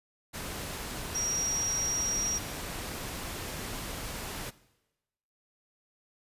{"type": "tone in noise", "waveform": "sine", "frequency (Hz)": 5690, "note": "F8", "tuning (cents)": 31, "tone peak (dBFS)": -29, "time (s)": [1.14, 2.39], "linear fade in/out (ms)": 20, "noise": "pink", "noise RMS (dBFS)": -38, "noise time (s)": [0.33, 4.51], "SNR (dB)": 6, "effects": ["noise-tail reverb RT60 1.0 s tail -19 dB re dry", "resampled to 32000 Hz"]}